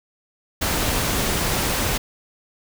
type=noise; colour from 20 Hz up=pink; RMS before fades=-22 dBFS; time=0.61-1.98 s; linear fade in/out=10 ms; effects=none